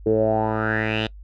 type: tone with low-pass filter sweep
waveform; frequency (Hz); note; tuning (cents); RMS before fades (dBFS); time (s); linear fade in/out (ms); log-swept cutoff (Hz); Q
10% pulse; 109.3; A2; -11; -21; 0.06-1.07; 5; 400 to 3400; 6.1
effects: noise-tail reverb RT60 0.1 s tail -22 dB re dry + added 50 Hz sine -38 dBFS peak until 1.23 s